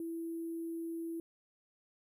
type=tone with sample-and-hold; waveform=sine; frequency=331.5 Hz; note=E4; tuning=10 cents sharp; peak=-37 dBFS; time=0-1.2 s; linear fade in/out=2 ms; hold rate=11025 Hz; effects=none